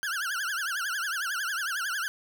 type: tone with vibrato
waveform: 40% pulse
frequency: 1514 Hz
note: F#6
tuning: 39 cents sharp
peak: -28 dBFS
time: 0.03-2.08 s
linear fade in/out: 0 ms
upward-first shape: triangle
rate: 11 Hz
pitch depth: 240 cents each way
effects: none